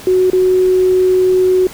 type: tone with dropouts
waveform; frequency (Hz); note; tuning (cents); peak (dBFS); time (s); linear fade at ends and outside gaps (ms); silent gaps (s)
sine; 370; F#4; 0; -8; 0.07-1.67; 2; 0.301-0.331
effects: pink hiss -33 dBFS RMS until 1.73 s